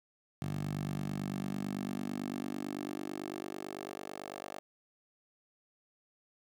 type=tone with high-pass filter sweep; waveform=10% pulse; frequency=49 Hz; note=G1; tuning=in tune; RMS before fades=-39 dBFS; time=0.42-4.59 s; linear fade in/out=0 ms; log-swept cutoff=130 to 530 Hz; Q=2.8; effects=none